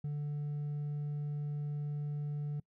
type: tone with hard clipping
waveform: sine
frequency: 146.83 Hz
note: D3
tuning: in tune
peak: -35 dBFS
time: 0.04-2.6 s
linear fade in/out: 5 ms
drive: 2 dB
effects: noise-tail reverb RT60 0.1 s tail -24 dB re dry